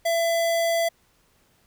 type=tone; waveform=square; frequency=670 Hz; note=E5; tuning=28 cents sharp; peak=-21 dBFS; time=0.05-0.89 s; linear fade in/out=10 ms; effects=pink hiss -63 dBFS RMS until 1.66 s